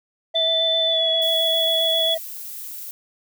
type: tone with vibrato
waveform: triangle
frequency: 653 Hz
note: E5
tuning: 17 cents flat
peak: -21 dBFS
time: 0.34-2.18 s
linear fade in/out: 10 ms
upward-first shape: square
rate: 7.5 Hz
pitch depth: 14 cents each way
type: tone with pitch glide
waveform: sine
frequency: 3520 to 3382 Hz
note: A7 to G#7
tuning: 0 to +31 cents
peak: -18 dBFS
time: 0.35-2.15 s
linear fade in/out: 10 ms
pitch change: -69 cents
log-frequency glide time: 0.85-1.05 s
type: noise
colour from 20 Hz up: violet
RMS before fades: -34 dBFS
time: 1.22-2.91 s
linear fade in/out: 0 ms
effects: none